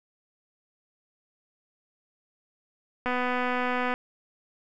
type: click train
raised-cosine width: 0.5 ms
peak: -14 dBFS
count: 220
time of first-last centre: 3.06-3.94 s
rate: 249 Hz
effects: none

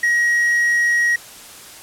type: tone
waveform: triangle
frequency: 1897 Hz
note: A#6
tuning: 30 cents sharp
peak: -12 dBFS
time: 0.03-1.16 s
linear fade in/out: 5 ms
effects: white hiss -39 dBFS RMS until 1.82 s + low-pass 12000 Hz 12 dB/octave

